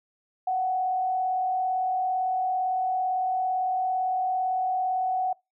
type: tone with frequency modulation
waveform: sine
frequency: 744 Hz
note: F#5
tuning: 9 cents sharp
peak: -23 dBFS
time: 0.47-5.33 s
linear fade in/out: 5 ms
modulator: 37.8 Hz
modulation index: 0.38
effects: noise-tail reverb RT60 0.2 s tail -22 dB re dry